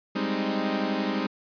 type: chord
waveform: sawtooth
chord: Ab major seventh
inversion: third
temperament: equal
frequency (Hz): 196 / 207.7 / 261.6 / 311.1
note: G3 / Ab3 / C4 / Eb4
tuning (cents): 0 / 0 / 0 / 0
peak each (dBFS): -27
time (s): 0.15-1.27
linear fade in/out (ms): 10
effects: resampled to 11025 Hz